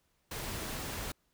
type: noise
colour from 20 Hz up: pink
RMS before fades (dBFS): -39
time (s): 0.31-1.12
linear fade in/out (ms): 5
effects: pink hiss -75 dBFS RMS until 1.33 s